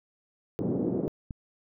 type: band-pass noise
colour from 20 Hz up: white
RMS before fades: -29 dBFS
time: 0.59-1.08 s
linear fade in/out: 0 ms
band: 120 to 420 Hz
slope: 24 dB/octave
type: clicks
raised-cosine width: 5 ms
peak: -24 dBFS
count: 2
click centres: 1.078 / 1.308 s
effects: none